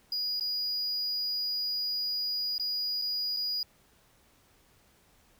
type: tone with dropouts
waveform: triangle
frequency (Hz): 4900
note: D#8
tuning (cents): -27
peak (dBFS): -28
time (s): 0.12-3.63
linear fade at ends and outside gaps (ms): 2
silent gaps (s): 0.398-0.408 / 2.581-2.597 / 3.016-3.02 / 3.365-3.369
effects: pink hiss -64 dBFS RMS until 5.39 s